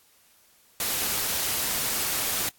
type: noise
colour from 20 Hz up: white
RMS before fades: -27 dBFS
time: 0.8-2.49 s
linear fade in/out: 2 ms
effects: white hiss -60 dBFS RMS until 2.58 s + AAC 64 kbps